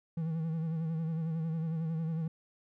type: tone with vibrato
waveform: triangle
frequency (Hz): 162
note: E3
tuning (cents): -30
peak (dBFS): -29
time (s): 0.17-2.28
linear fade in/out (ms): 5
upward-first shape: sine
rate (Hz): 11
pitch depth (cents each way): 51
effects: none